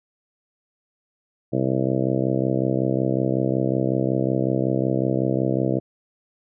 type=harmonic tone; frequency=65.41 Hz; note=C2; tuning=in tune; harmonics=2 / 3 / 4 / 5 / 6 / 7 / 8 / 9 / 10; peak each=-25 / -27 / -28 / -25 / -31 / -29 / -30 / -30 / -33 dBFS; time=1.52-5.8 s; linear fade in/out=20 ms; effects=none